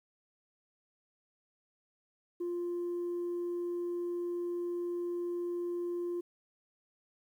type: tone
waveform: sine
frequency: 349.2 Hz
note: F4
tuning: in tune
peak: -31 dBFS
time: 2.4-6.21 s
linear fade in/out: 10 ms
effects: tanh soft clip ceiling -31 dBFS + 11-bit